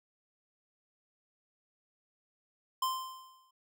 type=tone with exponential decay; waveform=square; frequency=1041 Hz; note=C6; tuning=9 cents flat; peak=-28 dBFS; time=2.82-3.51 s; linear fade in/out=5 ms; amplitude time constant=150 ms; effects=none